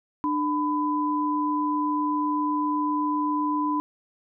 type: tone pair together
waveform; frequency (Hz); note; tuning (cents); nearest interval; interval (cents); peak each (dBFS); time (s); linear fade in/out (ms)
sine; 298.7 / 1002; D4 / B5; +29 / +25; octave + major sixth; 2096; -25; 0.24-3.8; 0
effects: none